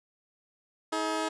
15% pulse tone pair together, 318.7 / 425.1 Hz, D#4 / G#4, +42 / +40 cents, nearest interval perfect fourth, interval 498 cents, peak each -24 / -27 dBFS, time 0.92-1.29 s, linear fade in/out 10 ms, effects resampled to 22050 Hz

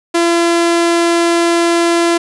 sawtooth tone, 339.8 Hz, F4, 47 cents flat, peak -6 dBFS, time 0.14-2.18 s, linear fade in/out 10 ms, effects resampled to 24000 Hz + 7-bit

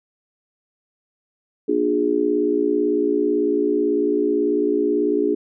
sine tone cluster, 239 / 296.9 / 357 / 415.1 Hz, A#3 / D4 / F4 / G#4, +43 / +19 / +38 / -1 cents, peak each -29 / -21 / -23 / -20 dBFS, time 1.68-5.35 s, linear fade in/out 10 ms, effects none

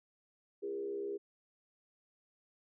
sine tone with frequency modulation, 403.8 Hz, G#4, 49 cents flat, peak -36 dBFS, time 0.62-1.18 s, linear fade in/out 20 ms, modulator 67.5 Hz, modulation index 0.73, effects none

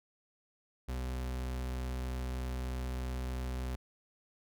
40% pulse tone, 63.2 Hz, B1, 41 cents sharp, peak -34 dBFS, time 0.88-3.76 s, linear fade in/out 10 ms, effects none

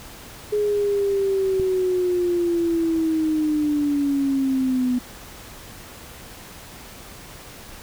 sine linear sweep, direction down, 420 to 246.9 Hz, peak -18 dBFS, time 0.52-4.99 s, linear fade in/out 10 ms
click, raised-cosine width 5 ms, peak -18 dBFS, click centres 1.598 s
effects pink hiss -41 dBFS RMS until 7.82 s

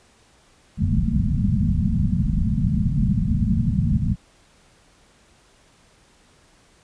white low-pass noise, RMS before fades -20 dBFS, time 0.77-4.16 s, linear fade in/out 50 ms, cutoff 230 Hz, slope 96 dB/octave, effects pink hiss -56 dBFS RMS until 6.83 s + resampled to 22050 Hz

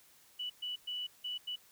sine tone bursts at uneven times, 2960 Hz, F#7, in tune, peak -36 dBFS, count 5, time 0.39-0.5 / 0.62-0.76 / 0.87-1.07 / 1.24-1.38 / 1.47-1.56 s, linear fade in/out 10 ms, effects white hiss -63 dBFS RMS until 1.71 s

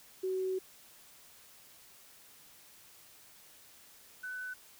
sine tone pair in turn, 375.4 / 1501.6 Hz, F#4 / F#6, +25 / +25 cents, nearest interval 2 octaves, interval 2400 cents, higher second, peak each -31 / -38 dBFS, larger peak first, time 0.23-0.59 / 4.23-4.54 s, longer first, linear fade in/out 10 ms, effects white hiss -58 dBFS RMS until 4.79 s

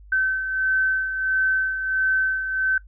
sine beating tone pair, 1534 / 1535.5 Hz, G6 / G6, -38 / -36 cents, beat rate 1.5 Hz, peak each -28 / -20 dBFS, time 0.12-2.78 s, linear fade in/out 5 ms, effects noise-tail reverb RT60 0.1 s tail -18 dB re dry + added 50 Hz sine -43 dBFS peak until 2.87 s

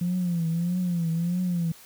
sine tone with vibrato, 172.6 Hz, F3, 20 cents flat, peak -22 dBFS, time 0.01-1.72 s, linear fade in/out 5 ms, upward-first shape triangle, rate 1.6 Hz, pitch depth 110 cents each way, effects tanh soft clip ceiling -19 dBFS + white hiss -50 dBFS RMS until 1.85 s

